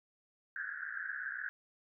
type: band-pass noise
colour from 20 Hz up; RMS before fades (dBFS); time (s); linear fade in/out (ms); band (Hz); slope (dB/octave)
pink; -41; 0.56-1.49; 0; 1500 to 1700; 96
effects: none